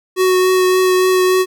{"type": "tone with vibrato", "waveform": "square", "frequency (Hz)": 370.4, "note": "F#4", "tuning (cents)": 2, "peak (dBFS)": -11, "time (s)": [0.16, 1.46], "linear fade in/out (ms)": 50, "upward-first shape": "triangle", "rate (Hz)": 3.5, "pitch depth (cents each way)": 14, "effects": []}